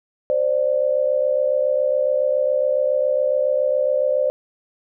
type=tone pair together; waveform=sine; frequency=523.3 / 590.5 Hz; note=C5 / D5; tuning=0 / +9 cents; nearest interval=major second; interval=209 cents; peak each=-19 dBFS; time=0.3-4.3 s; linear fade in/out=0 ms; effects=none